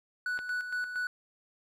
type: tone with tremolo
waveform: triangle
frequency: 1480 Hz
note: F#6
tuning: in tune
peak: -28 dBFS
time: 0.26-1.07 s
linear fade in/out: 2 ms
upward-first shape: square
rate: 4.3 Hz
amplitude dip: 55%
type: click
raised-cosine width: 0.3 ms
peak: -25 dBFS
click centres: 0.39 s
effects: none